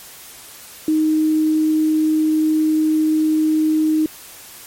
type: tone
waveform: sine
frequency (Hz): 311.4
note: D#4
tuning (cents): +2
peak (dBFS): -13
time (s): 0.88-4.06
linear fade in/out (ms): 2
effects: white hiss -39 dBFS RMS until 4.66 s + MP3 64 kbps